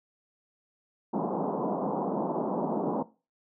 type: band-pass noise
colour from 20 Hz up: pink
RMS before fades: -30 dBFS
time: 1.13-3.03 s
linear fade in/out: 10 ms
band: 170 to 1000 Hz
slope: 48 dB/octave
effects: noise-tail reverb RT60 0.3 s tail -18 dB re dry